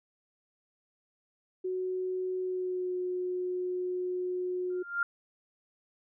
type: tone with pitch glide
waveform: sine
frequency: 370 to 363.2 Hz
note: F#4 to F#4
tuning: 0 to -32 cents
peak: -30 dBFS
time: 1.64-4.83 s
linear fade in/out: 10 ms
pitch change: -32 cents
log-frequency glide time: 2.4-2.96 s
type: tone with exponential growth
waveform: sine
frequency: 1396.9 Hz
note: F6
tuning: in tune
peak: -23 dBFS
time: 4.7-5.03 s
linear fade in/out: 2 ms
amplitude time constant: 71 ms
effects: none